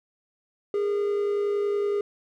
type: tone pair together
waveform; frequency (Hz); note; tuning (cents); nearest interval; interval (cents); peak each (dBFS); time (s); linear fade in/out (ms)
triangle; 408.1 / 458.8; G#4 / A#4; -30 / -28; major second; 202; -21 / -32; 0.74-2.01; 2
effects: none